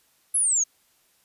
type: exponential sweep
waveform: sine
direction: down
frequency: 11175 to 6340 Hz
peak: -19 dBFS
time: 0.34-0.64 s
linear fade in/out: 10 ms
effects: white hiss -64 dBFS RMS until 1.24 s + resampled to 32000 Hz